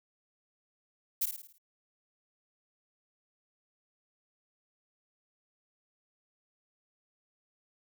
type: noise with echo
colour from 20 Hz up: violet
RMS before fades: -29 dBFS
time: 1.21-1.26 s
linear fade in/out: 10 ms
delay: 54 ms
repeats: 6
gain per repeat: -6 dB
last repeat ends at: 1.584 s
effects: none